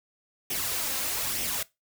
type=noise with flanger; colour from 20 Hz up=white; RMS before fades=-30 dBFS; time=0.5-1.63 s; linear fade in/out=5 ms; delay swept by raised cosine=0.34 to 3.84 ms; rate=1.1 Hz; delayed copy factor=+0.55; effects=noise-tail reverb RT60 0.2 s tail -20 dB re dry